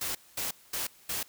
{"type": "noise bursts", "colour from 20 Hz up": "white", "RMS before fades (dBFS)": -33, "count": 4, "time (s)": [0.01, 1.23], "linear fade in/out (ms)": 5, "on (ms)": 140, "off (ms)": 220, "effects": ["white hiss -58 dBFS RMS until 1.28 s"]}